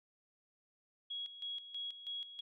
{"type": "tone with tremolo", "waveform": "sine", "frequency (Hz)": 3320, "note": "G#7", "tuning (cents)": -1, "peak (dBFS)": -39, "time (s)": [1.1, 2.41], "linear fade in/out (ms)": 10, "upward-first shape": "square", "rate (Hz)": 3.1, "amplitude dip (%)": 70, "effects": []}